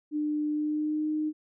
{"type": "tone with pitch glide", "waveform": "sine", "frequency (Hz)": [300.1, 306.9], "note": ["D4", "D#4"], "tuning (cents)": [38, -24], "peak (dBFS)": -26, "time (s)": [0.11, 1.33], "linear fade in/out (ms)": 50, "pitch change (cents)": 38, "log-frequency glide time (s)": [0.51, 1.08], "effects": []}